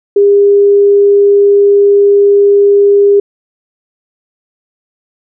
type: tone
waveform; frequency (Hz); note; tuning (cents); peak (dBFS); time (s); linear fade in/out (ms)
sine; 403.7; G#4; -49; -3; 0.16-3.2; 5
effects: none